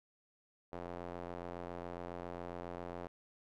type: tone with band-pass filter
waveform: square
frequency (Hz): 43.65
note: F1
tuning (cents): 0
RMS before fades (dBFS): -45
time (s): 0.72-3.08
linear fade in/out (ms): 10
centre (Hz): 630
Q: 1.1
effects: none